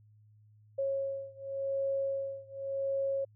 sine beating tone pair, 546 / 546.89 Hz, C#5 / C#5, -26 / -24 cents, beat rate 0.89 Hz, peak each -34 / -35 dBFS, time 0.78-3.25 s, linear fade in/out 10 ms, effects added 106 Hz sine -58 dBFS peak until 3.35 s

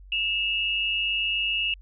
sine tone pair together, 2656 / 2859 Hz, E7 / F7, +12 / +40 cents, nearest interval minor second, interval 128 cents, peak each -26 dBFS, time 0.12-1.74 s, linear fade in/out 2 ms, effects added 47 Hz sine -44 dBFS peak until 1.81 s

